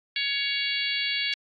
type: harmonic tone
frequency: 560 Hz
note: C#5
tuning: 18 cents sharp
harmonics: 3 / 4 / 5 / 6 / 7 / 8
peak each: -35 / -30 / -32 / -31 / -34 / -33 dBFS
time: 0.16-1.34 s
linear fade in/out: 2 ms
effects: AAC 48 kbps